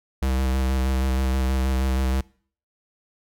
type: tone with vibrato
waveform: square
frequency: 65.41 Hz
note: C2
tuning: in tune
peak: -21 dBFS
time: 0.22-2.21 s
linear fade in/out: 5 ms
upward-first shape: square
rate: 6.3 Hz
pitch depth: 21 cents each way
effects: noise-tail reverb RT60 0.5 s tail -23 dB re dry